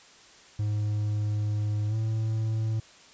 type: tone with pitch glide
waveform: triangle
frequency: 105.1 to 110.45 Hz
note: G#2 to A2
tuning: +21 to +7 cents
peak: -23 dBFS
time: 0.59-2.8 s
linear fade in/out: 5 ms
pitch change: +86 cents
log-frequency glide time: 1.88-1.95 s
effects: white hiss -53 dBFS RMS until 3.13 s + resampled to 16000 Hz